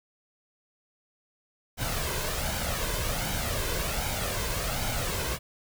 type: noise with flanger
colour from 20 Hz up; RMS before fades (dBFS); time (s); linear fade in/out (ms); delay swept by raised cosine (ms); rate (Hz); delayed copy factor
pink; -30; 1.77-5.39; 50; 1.3 to 1.97; 1.3; +0.55
effects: none